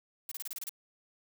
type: noise bursts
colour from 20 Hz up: blue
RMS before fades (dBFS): -39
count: 8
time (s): 0.29-0.693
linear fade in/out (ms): 2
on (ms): 25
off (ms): 29
effects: none